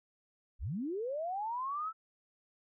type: linear sweep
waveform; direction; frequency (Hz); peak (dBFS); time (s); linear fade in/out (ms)
sine; up; 32.89 to 1335; -34; 0.59-1.93; 50
effects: none